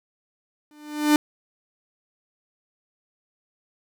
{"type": "tone with exponential growth", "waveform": "45% pulse", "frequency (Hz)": 298.9, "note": "D4", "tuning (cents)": 31, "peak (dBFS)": -12, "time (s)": [0.71, 1.16], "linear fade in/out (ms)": 1, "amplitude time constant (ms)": 96, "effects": []}